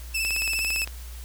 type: tone with vibrato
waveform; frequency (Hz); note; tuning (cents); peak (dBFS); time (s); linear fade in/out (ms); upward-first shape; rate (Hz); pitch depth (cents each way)
sawtooth; 2622; E7; -10; -21; 0.14-0.85; 10; sine; 17; 37
type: click train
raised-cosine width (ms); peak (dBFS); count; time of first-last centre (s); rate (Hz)
0.2; -17; 12; 0.25-0.875; 17.6
effects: added 60 Hz sine -36 dBFS peak until 1.24 s + white hiss -47 dBFS RMS until 1.24 s